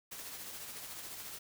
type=noise with tremolo; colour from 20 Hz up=white; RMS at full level=-44 dBFS; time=0.11-1.39 s; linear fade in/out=10 ms; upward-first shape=triangle; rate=14 Hz; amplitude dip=40%; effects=none